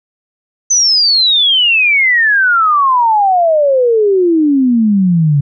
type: exponential sweep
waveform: sine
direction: down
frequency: 6190 to 138.59 Hz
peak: -7 dBFS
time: 0.7-5.41 s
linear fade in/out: 10 ms
effects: none